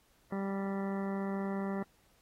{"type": "harmonic tone", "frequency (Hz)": 196, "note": "G3", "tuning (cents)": 0, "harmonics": [1, 2, 3, 4, 5, 6, 7, 9, 10], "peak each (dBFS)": [-34, -40, -44, -46, -48, -50, -51, -53, -54], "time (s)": [0.32, 1.83], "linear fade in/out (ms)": 5, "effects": ["pink hiss -69 dBFS RMS until 2.21 s", "AAC 48 kbps"]}